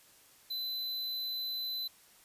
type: tone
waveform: square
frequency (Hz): 4022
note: B7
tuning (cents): +31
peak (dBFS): -35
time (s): 0.5-1.88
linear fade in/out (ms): 10
effects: white hiss -61 dBFS RMS until 2.24 s + resampled to 32000 Hz